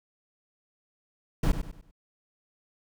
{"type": "noise with echo", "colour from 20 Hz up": "brown", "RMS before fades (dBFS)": -22, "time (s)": [1.43, 1.52], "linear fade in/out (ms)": 5, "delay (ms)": 98, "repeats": 4, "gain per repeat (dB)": -9, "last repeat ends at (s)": 1.912, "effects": []}